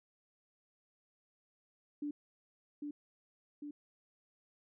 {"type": "tone with echo", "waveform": "sine", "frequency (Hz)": 292.7, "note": "D4", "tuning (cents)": -6, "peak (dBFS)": -36, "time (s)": [2.02, 2.11], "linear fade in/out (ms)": 5, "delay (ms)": 800, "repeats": 2, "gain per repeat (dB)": -3, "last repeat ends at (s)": 3.71, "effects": []}